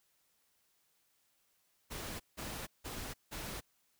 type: noise bursts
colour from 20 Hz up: pink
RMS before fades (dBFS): -43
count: 4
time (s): 1.9-3.61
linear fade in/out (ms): 20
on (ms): 300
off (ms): 170
effects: white hiss -75 dBFS RMS until 3.99 s